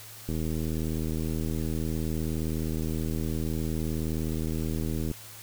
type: click train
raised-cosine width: 3 ms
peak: -19 dBFS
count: 384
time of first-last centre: 0.29-5.114 s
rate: 79.4 Hz
effects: added 108 Hz sine -51 dBFS peak until 5.42 s + white hiss -46 dBFS RMS until 5.42 s